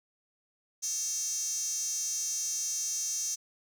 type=tone with high-pass filter; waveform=square; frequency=246.9 Hz; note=B3; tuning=in tune; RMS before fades=-33 dBFS; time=0.82-3.36 s; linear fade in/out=20 ms; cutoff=6200 Hz; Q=9.5; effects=none